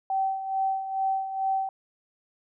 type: tone with tremolo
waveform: sine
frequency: 771 Hz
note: G5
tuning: 29 cents flat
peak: -22 dBFS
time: 0.1-1.69 s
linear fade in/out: 2 ms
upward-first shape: sine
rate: 2.3 Hz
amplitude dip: 65%
effects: none